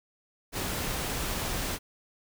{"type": "noise", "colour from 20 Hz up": "pink", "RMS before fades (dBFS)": -32, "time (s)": [0.52, 1.79], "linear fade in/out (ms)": 50, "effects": []}